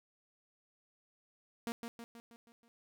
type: tone with echo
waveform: sawtooth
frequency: 233.1 Hz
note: A#3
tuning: in tune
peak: -32 dBFS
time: 1.67-1.72 s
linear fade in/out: 0 ms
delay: 160 ms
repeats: 6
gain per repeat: -5 dB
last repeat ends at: 2.68 s
effects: none